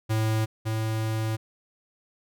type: tone pair in turn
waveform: square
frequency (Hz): 110 / 110.43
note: A2 / A2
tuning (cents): 0 / +7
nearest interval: unison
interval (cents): 7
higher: second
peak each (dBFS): -23 / -26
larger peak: first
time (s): 0.09-0.46 / 0.65-1.37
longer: second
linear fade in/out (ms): 20
effects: none